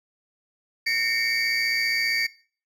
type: tone cluster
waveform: triangle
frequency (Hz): 1833 / 2161 / 2276 / 4617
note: A#6 / C#7 / C#7 / D8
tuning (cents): -30 / -45 / +45 / -30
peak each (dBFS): -25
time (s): 0.86-2.27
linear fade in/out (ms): 10
effects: noise-tail reverb RT60 0.4 s tail -19 dB re dry + tanh soft clip ceiling -14 dBFS